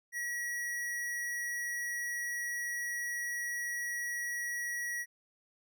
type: tone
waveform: square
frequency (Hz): 1919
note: A#6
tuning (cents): +50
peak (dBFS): -35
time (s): 0.12-5.06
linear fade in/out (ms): 50
effects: none